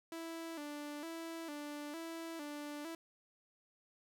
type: tone with vibrato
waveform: sawtooth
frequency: 311.1 Hz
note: D#4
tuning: in tune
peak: -39 dBFS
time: 0.12-2.95 s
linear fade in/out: 2 ms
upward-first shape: square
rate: 1.1 Hz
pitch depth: 100 cents each way
effects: none